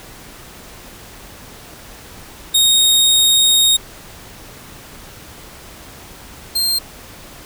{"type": "tone pair in turn", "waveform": "sawtooth", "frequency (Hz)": [3729, 4186], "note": ["A#7", "C8"], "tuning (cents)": [0, 0], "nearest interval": "major second", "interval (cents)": 200, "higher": "second", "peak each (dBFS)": [-7, -12], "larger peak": "first", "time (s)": [[2.54, 3.77], [6.55, 6.79]], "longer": "first", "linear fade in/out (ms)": 10, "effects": ["pink hiss -38 dBFS RMS until 7.45 s"]}